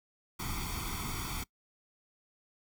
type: noise with comb filter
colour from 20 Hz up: pink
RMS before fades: -37 dBFS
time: 0.39-1.44 s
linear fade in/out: 10 ms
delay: 0.88 ms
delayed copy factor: +0.9
effects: noise-tail reverb RT60 0.1 s tail -22 dB re dry